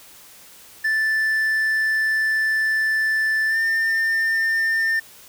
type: tone with pitch glide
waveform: triangle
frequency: 1760 to 1802.2 Hz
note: A6 to A6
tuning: 0 to +41 cents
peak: -16 dBFS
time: 0.84-5 s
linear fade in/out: 10 ms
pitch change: +41 cents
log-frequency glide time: 3.48-3.58 s
effects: white hiss -46 dBFS RMS until 5.28 s